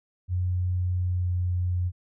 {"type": "tone with pitch glide", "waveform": "sine", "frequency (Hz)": [90.4, 89.57], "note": ["F#2", "F2"], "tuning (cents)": [-40, 44], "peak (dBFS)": -23, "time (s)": [0.28, 1.92], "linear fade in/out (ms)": 50, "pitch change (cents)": -16, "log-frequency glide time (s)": [0.84, 1.32], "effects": []}